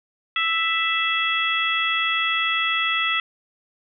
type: harmonic tone with a mistuned harmonic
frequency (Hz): 660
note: E5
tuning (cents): +2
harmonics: 2 / 3 / 4 / 5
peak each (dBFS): -25 / -25 / -25 / -25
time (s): 0.36-3.2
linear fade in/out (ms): 2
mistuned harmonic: 5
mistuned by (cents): +17
effects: none